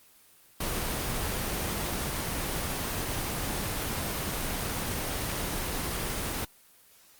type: noise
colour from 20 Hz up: pink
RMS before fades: -31 dBFS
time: 0.6-6.45 s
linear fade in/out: 5 ms
effects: white hiss -58 dBFS RMS until 7.19 s + Opus 24 kbps